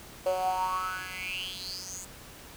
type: tone with high-pass filter sweep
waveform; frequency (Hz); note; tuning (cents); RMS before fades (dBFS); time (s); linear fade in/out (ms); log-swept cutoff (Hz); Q
10% pulse; 185; F#3; 0; -33; 0.26-2.05; 2; 540 to 7500; 9
effects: pink hiss -48 dBFS RMS until 2.56 s